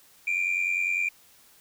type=tone pair together; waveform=sine; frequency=2345 / 2435 Hz; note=D7 / D#7; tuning=-3 / -38 cents; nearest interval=minor second; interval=65 cents; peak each=-25 dBFS; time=0.27-1.09 s; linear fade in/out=5 ms; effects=tanh soft clip ceiling -20 dBFS + white hiss -57 dBFS RMS until 1.6 s